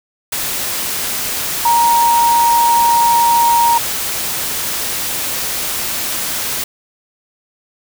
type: tone in noise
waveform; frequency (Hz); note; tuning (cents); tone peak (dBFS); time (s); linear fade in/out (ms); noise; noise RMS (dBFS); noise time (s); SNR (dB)
sine; 938; A#5; +11; -9; 1.65-3.78; 5; white; -20; 0.32-6.64; +8
effects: none